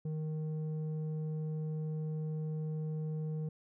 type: tone with low-pass filter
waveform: square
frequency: 155.56 Hz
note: D#3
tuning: in tune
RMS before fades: -37 dBFS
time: 0.05-3.49 s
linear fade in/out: 5 ms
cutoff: 330 Hz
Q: 2.9
effects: none